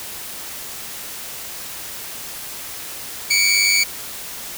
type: tone pair together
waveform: 20% pulse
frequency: 2229 / 2326 Hz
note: C#7 / D7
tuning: +9 / -17 cents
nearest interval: minor second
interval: 74 cents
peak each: -12 dBFS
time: 3.3-3.84 s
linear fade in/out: 10 ms
effects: white hiss -32 dBFS RMS until 4.57 s